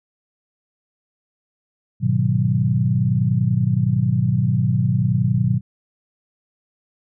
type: chord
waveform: sine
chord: G# minor seventh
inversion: none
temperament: equal with one note detuned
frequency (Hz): 103.83 / 123.47 / 153.95 / 185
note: G#2 / B2 / D#3 / F#3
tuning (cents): 0 / 0 / -18 / 0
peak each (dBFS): -23 / -18 / -23 / -22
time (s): 2-5.61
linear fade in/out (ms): 50
effects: none